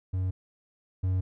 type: tone pair in turn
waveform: triangle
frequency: 92.9 / 92.9 Hz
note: F#2 / F#2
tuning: +7 / +7 cents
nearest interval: unison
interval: 0 cents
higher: neither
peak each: -24 / -22 dBFS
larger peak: second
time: 0.13-0.31 / 1.03-1.21 s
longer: neither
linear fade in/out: 10 ms
effects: none